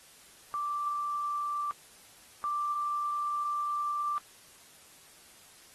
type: tone pair in turn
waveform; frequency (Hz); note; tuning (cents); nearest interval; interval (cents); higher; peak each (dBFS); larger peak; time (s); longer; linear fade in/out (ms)
sine; 1173 / 1177.2; D6 / D6; -2 / +4; unison; 6; second; -30 / -29; second; 0.54-1.71 / 2.44-4.18; second; 0
effects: white hiss -56 dBFS RMS until 5.74 s + AAC 32 kbps